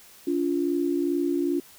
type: tone pair together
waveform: sine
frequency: 285.4 / 347.8 Hz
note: D4 / F4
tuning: -49 / -7 cents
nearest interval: minor third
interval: 342 cents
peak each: -25 / -25 dBFS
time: 0.27-1.6 s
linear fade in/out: 5 ms
effects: white hiss -51 dBFS RMS until 1.78 s